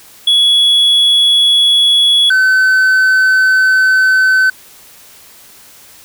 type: tone pair in turn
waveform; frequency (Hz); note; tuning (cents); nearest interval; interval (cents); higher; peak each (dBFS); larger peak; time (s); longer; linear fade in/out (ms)
triangle; 3375 / 1523.1; G#7 / F#6; +27 / +50; octave + major second; 1377; first; -5; neither; 0.27-2.3 / 2.3-4.5; second; 5
effects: white hiss -40 dBFS RMS until 6.04 s